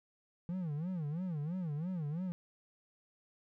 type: tone with vibrato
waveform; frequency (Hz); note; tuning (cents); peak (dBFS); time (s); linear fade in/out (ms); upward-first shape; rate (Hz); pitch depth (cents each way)
triangle; 164.81; E3; 0; -33; 0.49-2.32; 0; sine; 3; 230
effects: none